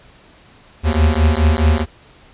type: beating tone pair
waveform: square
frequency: 75.2 / 79.9 Hz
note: D2 / D#2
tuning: +42 / +47 cents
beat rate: 4.7 Hz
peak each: -15 dBFS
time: 0.83-1.86 s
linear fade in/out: 50 ms
effects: pink hiss -47 dBFS RMS until 2.33 s + resampled to 8000 Hz